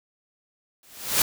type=noise with exponential growth; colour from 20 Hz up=white; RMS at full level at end=-17 dBFS; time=0.83-1.22 s; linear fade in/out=1 ms; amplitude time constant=83 ms; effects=none